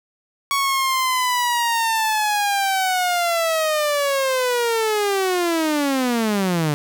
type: linear sweep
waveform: sawtooth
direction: down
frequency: 1119 to 143.5 Hz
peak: -14 dBFS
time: 0.51-6.74 s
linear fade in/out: 0 ms
effects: none